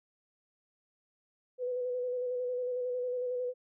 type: tone with vibrato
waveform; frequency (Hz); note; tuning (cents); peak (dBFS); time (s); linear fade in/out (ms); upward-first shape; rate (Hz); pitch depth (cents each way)
sine; 497.6; B4; +13; -31; 1.58-3.54; 50; square; 11; 22
effects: none